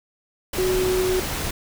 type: tone in noise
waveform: sine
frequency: 370 Hz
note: F#4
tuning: in tune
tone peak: -19 dBFS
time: 0.58-1.2 s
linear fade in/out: 5 ms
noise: pink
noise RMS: -27 dBFS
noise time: 0.53-1.51 s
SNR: +5 dB
effects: none